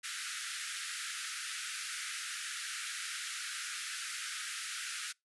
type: band-pass noise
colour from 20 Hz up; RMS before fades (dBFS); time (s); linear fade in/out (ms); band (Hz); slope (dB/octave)
pink; -41; 0.03-5.13; 20; 1300 to 11000; 96
effects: noise-tail reverb RT60 0.2 s tail -26 dB re dry